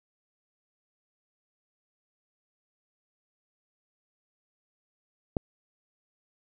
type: click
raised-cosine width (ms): 2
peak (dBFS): -13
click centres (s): 5.368
effects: none